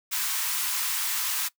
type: high-pass noise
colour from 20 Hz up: white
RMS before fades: -28 dBFS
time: 0.11-1.49 s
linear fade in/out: 20 ms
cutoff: 880 Hz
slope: 48 dB/octave
effects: noise-tail reverb RT60 0.1 s tail -20 dB re dry